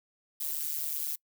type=noise with amplitude modulation; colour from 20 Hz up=violet; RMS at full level=-30 dBFS; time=0.4-1.16 s; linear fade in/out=10 ms; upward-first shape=sine; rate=150 Hz; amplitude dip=85%; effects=noise-tail reverb RT60 0.1 s tail -26 dB re dry